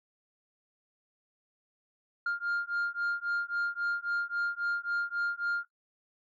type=beating tone pair; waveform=sine; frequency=1402 / 1405.7 Hz; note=F6 / F6; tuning=+6 / +11 cents; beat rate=3.7 Hz; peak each=-31 / -31 dBFS; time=2.26-5.65 s; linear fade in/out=5 ms; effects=noise-tail reverb RT60 0.1 s tail -18 dB re dry + tanh soft clip ceiling -26 dBFS